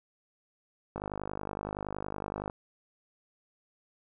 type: click train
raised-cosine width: 1 ms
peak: -21 dBFS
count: 79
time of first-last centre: 0.96-2.498 s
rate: 50.7 Hz
effects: none